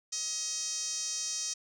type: tone with band-pass filter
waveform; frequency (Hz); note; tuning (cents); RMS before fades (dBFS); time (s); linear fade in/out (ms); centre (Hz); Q
5% pulse; 633; D#5; +30; -35; 0.12-1.54; 10; 6000; 3.9
effects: none